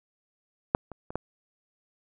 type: clicks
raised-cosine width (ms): 1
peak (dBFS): -6 / -26 / -25 / -14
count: 4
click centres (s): 0.749 / 0.917 / 1.105 / 1.156
effects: none